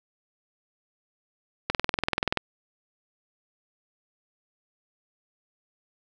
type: click train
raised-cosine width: 0.3 ms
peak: -7 dBFS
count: 15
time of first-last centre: 1.7-2.373 s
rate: 20.8 Hz
effects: none